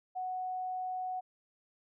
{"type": "tone", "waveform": "sine", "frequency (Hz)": 740, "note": "F#5", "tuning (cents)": 0, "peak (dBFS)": -34, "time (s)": [0.15, 1.21], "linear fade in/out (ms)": 20, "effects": []}